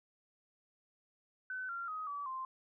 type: tone with pitch steps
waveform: sine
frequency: 1514 / 1380.3 / 1258.5 / 1147.4 / 1046.1 Hz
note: F#6 / F6 / D#6 / D6 / C6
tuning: +39 / -21 / +19 / -41 / -1 cents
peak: -38 dBFS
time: 1.5-2.45 s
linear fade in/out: 2 ms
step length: 190 ms
effects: none